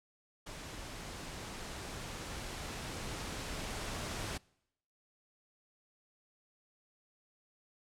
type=noise with level ramp; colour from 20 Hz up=pink; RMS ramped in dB=-46 to -39 dBFS; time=0.46-4.38 s; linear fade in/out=10 ms; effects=noise-tail reverb RT60 0.8 s tail -25 dB re dry + low-pass 9000 Hz 12 dB/octave